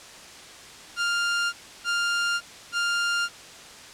sawtooth tone bursts, 1400 Hz, F6, 4 cents sharp, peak -19 dBFS, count 3, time 0.96-3.29 s, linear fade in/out 50 ms, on 570 ms, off 310 ms, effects white hiss -44 dBFS RMS until 3.93 s + low-pass 7000 Hz 12 dB/octave

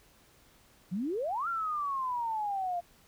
sine exponential two-way sweep, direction up then down, 167.1 to 1396.9 to 686 Hz, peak -30 dBFS, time 0.91-2.81 s, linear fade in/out 20 ms, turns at 1.48 s, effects pink hiss -62 dBFS RMS until 3.07 s

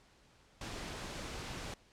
pink noise, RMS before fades -43 dBFS, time 0.61-1.74 s, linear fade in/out 2 ms, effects pink hiss -65 dBFS RMS until 1.92 s + low-pass 7000 Hz 12 dB/octave

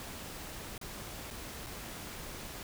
pink noise with dropouts, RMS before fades -44 dBFS, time 0-2.63 s, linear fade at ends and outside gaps 1 ms, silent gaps 0.779-0.813 / 1.305-1.309 / 1.663-1.667 s, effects none

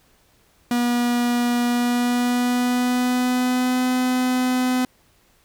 45% pulse tone with pitch glide, 241.4 to 253 Hz, B3 to B3, -39 to +42 cents, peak -18 dBFS, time 0.71-4.85 s, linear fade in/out 2 ms, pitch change +81 cents, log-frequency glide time 1.66-3.85 s, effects pink hiss -59 dBFS RMS until 5.44 s

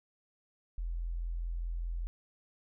sine tone, 42.44 Hz, F1, 49 cents flat, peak -33 dBFS, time 0.78-2.07 s, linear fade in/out 0 ms, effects none

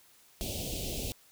pink band-stop noise, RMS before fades -36 dBFS, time 0.41-1.12 s, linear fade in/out 0 ms, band 700 to 2600 Hz, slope 48 dB/octave, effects white hiss -61 dBFS RMS until 1.31 s

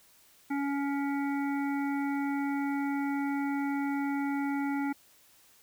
harmonic tone, 280.7 Hz, C#4, 22 cents sharp, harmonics 1 / 3 / 5 / 7 / 8, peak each -29 / -37 / -42 / -44 / -46 dBFS, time 0.5-4.93 s, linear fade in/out 10 ms, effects white hiss -61 dBFS RMS until 5.62 s

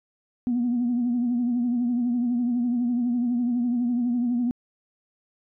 sine tone with vibrato, 242.1 Hz, B3, 34 cents flat, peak -20 dBFS, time 0.47-4.51 s, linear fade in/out 0 ms, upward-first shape triangle, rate 12 Hz, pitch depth 67 cents each way, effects tanh soft clip ceiling -17 dBFS

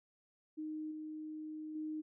sine tone with level steps, 309.5 Hz, D#4, 9 cents flat, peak -39 / -42 / -38 dBFS, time 0.57-2.02 s, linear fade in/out 20 ms, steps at 0.91 / 1.75 s, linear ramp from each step 5 ms, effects none

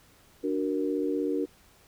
sine chord, D augmented, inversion none, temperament equal, 293.7 / 370 / 466.2 Hz, D4 / F#4 / A#4, 0 / 0 / 0 cents, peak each -29 / -31 / -31 dBFS, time 0.43-1.46 s, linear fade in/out 20 ms, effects pink hiss -59 dBFS RMS until 1.87 s

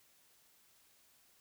silence, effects white hiss -68 dBFS RMS until 1.4 s

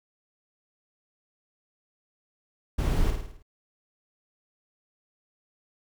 brown noise with echo, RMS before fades -23 dBFS, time 2.78-3.11 s, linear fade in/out 10 ms, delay 53 ms, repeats 6, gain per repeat -5 dB, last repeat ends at 3.428 s, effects none

